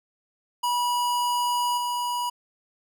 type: tone with level steps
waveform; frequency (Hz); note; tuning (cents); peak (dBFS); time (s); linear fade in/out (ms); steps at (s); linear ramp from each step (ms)
square; 972; B5; -28; -23 / -26; 0.63-2.3; 10; 1.77; 10
effects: none